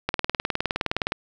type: click train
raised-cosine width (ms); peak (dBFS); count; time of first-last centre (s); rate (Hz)
0.3; -7; 21; 0.09-1.121; 19.4
effects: none